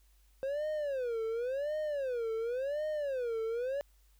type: tone with vibrato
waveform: triangle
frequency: 524 Hz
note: C5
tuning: 2 cents sharp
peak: -30 dBFS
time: 0.43-3.81 s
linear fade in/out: 0 ms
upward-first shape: sine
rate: 0.92 Hz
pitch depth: 280 cents each way
effects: added 50 Hz sine -62 dBFS peak until 4.19 s + white hiss -72 dBFS RMS until 4.19 s